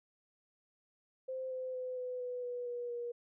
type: tone with pitch steps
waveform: sine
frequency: 520 / 513.7 / 507.5 / 501.4 / 495.4 / 489.4 / 483.5 / 477.7 Hz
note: C5 / C5 / B4 / B4 / B4 / B4 / B4 / A#4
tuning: -11 / -32 / +47 / +26 / +5 / -16 / -37 / +42 cents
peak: -37 dBFS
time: 1.28-3.12 s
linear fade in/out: 10 ms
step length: 230 ms
effects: none